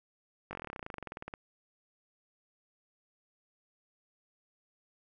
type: slowing click train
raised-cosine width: 0.5 ms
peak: -25 dBFS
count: 24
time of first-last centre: 0.51-1.339 s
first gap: 20 ms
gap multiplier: 1.05
effects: none